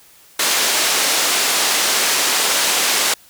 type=band-pass noise; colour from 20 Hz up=white; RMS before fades=-17 dBFS; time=0.39-3.14 s; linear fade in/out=5 ms; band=340 to 7700 Hz; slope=12 dB/octave; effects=white hiss -48 dBFS RMS until 3.29 s